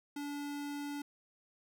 square tone, 288.2 Hz, D4, 33 cents flat, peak -39 dBFS, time 0.16-1.02 s, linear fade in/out 5 ms, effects none

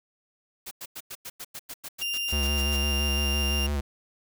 white noise bursts, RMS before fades -38 dBFS, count 15, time 0.66-2.77 s, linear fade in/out 10 ms, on 52 ms, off 95 ms
35% pulse tone, 2794 Hz, F7, in tune, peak -26 dBFS, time 2.01-3.67 s, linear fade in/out 10 ms
square tone with vibrato, 71.2 Hz, C#2, 47 cents sharp, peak -26 dBFS, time 2.32-3.81 s, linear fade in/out 10 ms, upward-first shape square, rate 5.9 Hz, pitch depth 40 cents each way
effects none

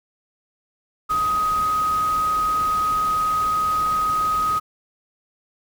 sine tone in noise, 1256 Hz, D#6, 16 cents sharp, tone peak -18 dBFS, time 1.09-4.6 s, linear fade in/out 20 ms, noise pink, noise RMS -35 dBFS, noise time 1.09-4.6 s, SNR +14 dB, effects none

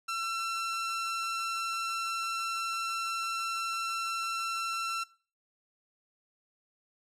sawtooth tone, 1347 Hz, E6, 37 cents sharp, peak -28 dBFS, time 0.08-5.04 s, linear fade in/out 10 ms, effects noise-tail reverb RT60 0.4 s tail -21 dB re dry + low-pass 10000 Hz 12 dB/octave

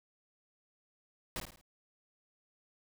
pink noise with echo, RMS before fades -38 dBFS, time 1.36-1.4 s, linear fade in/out 0 ms, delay 53 ms, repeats 4, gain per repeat -7 dB, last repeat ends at 1.612 s, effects none

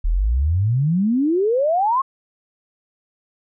sine exponential sweep, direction up, 36.71 to 1108.7 Hz, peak -15 dBFS, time 0.04-2.02 s, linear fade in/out 10 ms, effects none

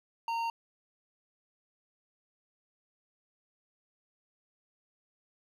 sine tone with hard clipping, 921 Hz, A#5, 21 cents flat, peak -32 dBFS, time 0.28-0.5 s, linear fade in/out 2 ms, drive 9 dB, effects none

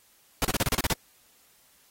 pink noise bursts, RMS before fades -25 dBFS, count 9, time 0.42-0.927 s, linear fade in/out 0 ms, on 27 ms, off 33 ms, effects white hiss -61 dBFS RMS until 1.9 s + AAC 48 kbps

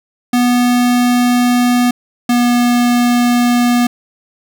square tone pair in turn, 244.9 / 242.2 Hz, B3 / B3, -14 / -34 cents, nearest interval unison, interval 20 cents, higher first, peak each -10 dBFS, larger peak neither, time 0.33-1.91 / 2.29-3.87 s, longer neither, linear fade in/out 5 ms, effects none

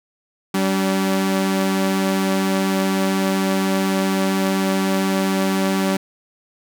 sawtooth tone pair together, 192.6 / 286.8 Hz, G3 / D4, -30 / -41 cents, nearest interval perfect fifth, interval 689 cents, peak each -14 / -20 dBFS, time 0.54-5.97 s, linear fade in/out 5 ms, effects none

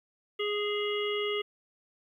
harmonic tone with a mistuned harmonic, 415.3 Hz, G#4, in tune, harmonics 1 / 3 / 5 / 7 / 8, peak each -30 / -39 / -37 / -36 / -41 dBFS, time 0.39-1.42 s, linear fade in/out 10 ms, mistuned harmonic 7, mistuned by -23 cents, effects 11-bit

